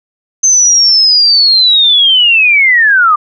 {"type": "linear sweep", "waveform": "sine", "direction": "down", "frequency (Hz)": [6270, 1174.7], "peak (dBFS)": -4, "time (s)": [0.43, 3.16], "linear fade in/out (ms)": 10, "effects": []}